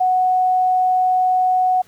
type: tone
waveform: sine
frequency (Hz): 739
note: F#5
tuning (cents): -2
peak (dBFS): -13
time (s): 0-1.82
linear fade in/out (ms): 10
effects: pink hiss -52 dBFS RMS until 1.87 s + high-pass 100 Hz 12 dB/octave